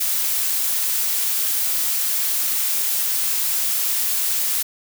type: noise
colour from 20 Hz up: blue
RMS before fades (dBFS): -21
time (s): 0-4.63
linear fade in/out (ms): 10
effects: none